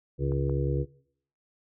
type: harmonic tone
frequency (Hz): 69.3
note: C#2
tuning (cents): 0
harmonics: 1 / 2 / 4 / 5 / 6 / 7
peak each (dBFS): -31 / -27 / -39 / -34 / -36 / -35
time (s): 0.18-0.86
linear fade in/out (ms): 50
type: clicks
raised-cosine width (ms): 1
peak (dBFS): -30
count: 2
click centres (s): 0.32 / 0.496
effects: noise-tail reverb RT60 0.6 s tail -20 dB re dry